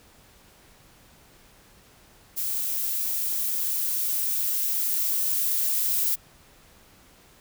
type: noise with level ramp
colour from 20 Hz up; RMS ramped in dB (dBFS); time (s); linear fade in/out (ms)
violet; -28 to -24; 2.36-6.16; 20
effects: pink hiss -55 dBFS RMS until 7.4 s